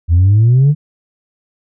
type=exponential sweep; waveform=sine; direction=up; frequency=81 to 153 Hz; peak=-4 dBFS; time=0.08-0.75 s; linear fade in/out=50 ms; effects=tanh soft clip ceiling -4 dBFS